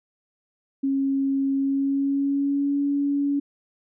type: tone with pitch glide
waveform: sine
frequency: 272.7 to 283.3 Hz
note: C#4 to C#4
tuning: -28 to +38 cents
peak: -20 dBFS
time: 0.83-3.4 s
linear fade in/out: 10 ms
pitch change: +66 cents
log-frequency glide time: 1.54-2.8 s
effects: none